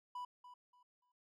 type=tone with echo; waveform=triangle; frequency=987.8 Hz; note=B5; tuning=in tune; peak=-40 dBFS; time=0.15-0.25 s; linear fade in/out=5 ms; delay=290 ms; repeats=3; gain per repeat=-12 dB; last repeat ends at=1.12 s; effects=none